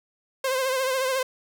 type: tone with vibrato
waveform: sawtooth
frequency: 523.3 Hz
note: C5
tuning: in tune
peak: -19 dBFS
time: 0.44-1.23 s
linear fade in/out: 5 ms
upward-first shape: triangle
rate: 14 Hz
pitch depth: 62 cents each way
effects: none